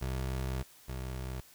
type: tone pair in turn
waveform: 25% pulse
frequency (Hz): 65 / 64.18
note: C2 / C2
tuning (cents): -11 / -33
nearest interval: unison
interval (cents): 22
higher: first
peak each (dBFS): -29 / -33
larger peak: first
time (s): 0.01-0.63 / 0.88-1.41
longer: first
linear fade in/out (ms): 10
effects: white hiss -58 dBFS RMS until 1.54 s